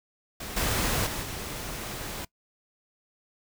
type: noise with level steps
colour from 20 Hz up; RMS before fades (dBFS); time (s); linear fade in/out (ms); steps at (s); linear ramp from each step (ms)
pink; -37 / -27 / -33 / -36; 0.4-2.25; 5; 0.56 / 1.06 / 1.22; 10
effects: noise-tail reverb RT60 0.1 s tail -22 dB re dry